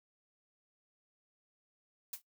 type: noise with exponential decay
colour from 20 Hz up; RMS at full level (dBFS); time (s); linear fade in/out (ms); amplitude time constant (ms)
blue; -36; 2.13-2.22; 5; 19
effects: noise-tail reverb RT60 0.1 s tail -17 dB re dry